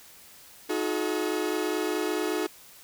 40% pulse tone cluster, 313.5 / 362.6 / 427.6 Hz, D#4 / F#4 / A4, +13 / -35 / -49 cents, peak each -30 dBFS, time 0.69-2.47 s, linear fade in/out 10 ms, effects white hiss -51 dBFS RMS until 2.83 s

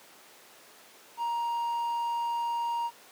triangle tone, 939 Hz, A#5, 12 cents sharp, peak -26 dBFS, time 1.17-2.91 s, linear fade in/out 50 ms, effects pink hiss -53 dBFS RMS until 3.11 s + high-pass 400 Hz 12 dB/octave

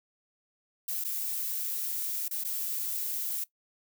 violet noise with dropouts, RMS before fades -33 dBFS, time 0.88-3.44 s, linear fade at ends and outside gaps 5 ms, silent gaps 1.04-1.047 / 2.282-2.31 / 2.438-2.447 s, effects noise-tail reverb RT60 0.1 s tail -18 dB re dry

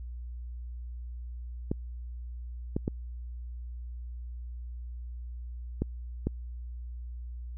clicks, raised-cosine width 3 ms, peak -15 dBFS, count 5, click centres 1.715 / 2.765 / 2.879 / 5.82 / 6.27 s, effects added 60 Hz sine -37 dBFS peak until 7.57 s

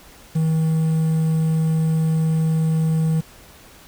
triangle tone with quantisation, 159.8 Hz, D#3, 47 cents sharp, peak -14 dBFS, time 0.35-3.21 s, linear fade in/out 10 ms, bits 7, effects pink hiss -46 dBFS RMS until 3.87 s

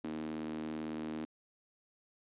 sawtooth tone with high-pass filter, 78 Hz, D#2, 5 cents sharp, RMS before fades -40 dBFS, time 0.04-1.25 s, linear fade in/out 0 ms, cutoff 270 Hz, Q 6.8, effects resampled to 8000 Hz

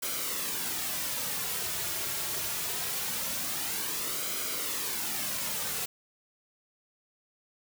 white noise with flanger, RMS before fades -33 dBFS, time 0.02-5.86 s, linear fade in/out 10 ms, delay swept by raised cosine 1.1 to 4 ms, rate 0.23 Hz, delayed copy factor -0.55, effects none

